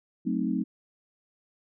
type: chord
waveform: sine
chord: F# diminished seventh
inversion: none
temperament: equal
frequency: 185 / 220 / 261.6 / 311.1 Hz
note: F#3 / A3 / C4 / Eb4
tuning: 0 / 0 / 0 / 0 cents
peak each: -31 / -30 / -30 / -32 dBFS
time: 0.25-0.64 s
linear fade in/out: 20 ms
effects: none